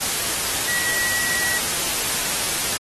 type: tone in noise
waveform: sine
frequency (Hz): 1929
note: B6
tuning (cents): -41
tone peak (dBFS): -25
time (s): 0.67-1.59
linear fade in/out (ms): 20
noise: white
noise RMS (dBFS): -23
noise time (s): 0-2.78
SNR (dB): -5
effects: AAC 32 kbps